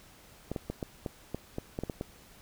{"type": "clicks", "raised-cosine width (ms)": 2, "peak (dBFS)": -20, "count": 11, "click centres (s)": [0.516, 0.562, 0.7, 0.828, 1.062, 1.346, 1.584, 1.789, 1.836, 1.898, 2.011], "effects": ["pink hiss -56 dBFS RMS until 2.41 s"]}